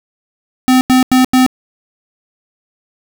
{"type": "tone bursts", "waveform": "square", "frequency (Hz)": 256.5, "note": "C4", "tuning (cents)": -34, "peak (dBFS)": -7, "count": 4, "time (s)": [0.68, 1.464], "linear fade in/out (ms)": 0, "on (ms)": 130, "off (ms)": 88, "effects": []}